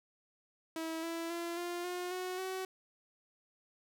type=tone with pitch steps; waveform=sawtooth; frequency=324.2 / 332.4 / 340.7 / 349.3 / 358.1 / 367.1 / 376.3 Hz; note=E4 / E4 / F4 / F4 / F4 / F#4 / F#4; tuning=-29 / +15 / -43 / 0 / +43 / -14 / +29 cents; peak=-33 dBFS; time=0.76-2.65 s; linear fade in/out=2 ms; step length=270 ms; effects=none